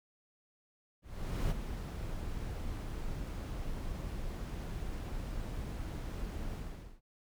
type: noise with ADSR envelope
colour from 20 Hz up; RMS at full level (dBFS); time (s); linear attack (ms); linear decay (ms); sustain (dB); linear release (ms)
brown; -31; 1.02-7.01; 490; 18; -8; 480
effects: none